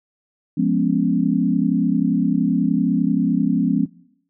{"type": "chord", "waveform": "sine", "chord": "C# dominant seventh", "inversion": "first", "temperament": "equal", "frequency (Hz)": [174.61, 207.7, 246.9, 277.2], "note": ["E#3", "G#3", "B3", "C#4"], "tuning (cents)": [0, 0, 0, 0], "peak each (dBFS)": -21, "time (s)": [0.57, 3.86], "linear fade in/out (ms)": 10, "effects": ["noise-tail reverb RT60 0.7 s tail -21 dB re dry"]}